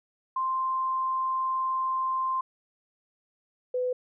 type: tone pair in turn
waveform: sine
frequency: 1046.5 / 501.4 Hz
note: C6 / B4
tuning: 0 / +26 cents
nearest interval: octave + minor second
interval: 1274 cents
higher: first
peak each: -25 dBFS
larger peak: neither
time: 0.36-2.41 / 3.74-3.93 s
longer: first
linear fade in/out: 5 ms
effects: none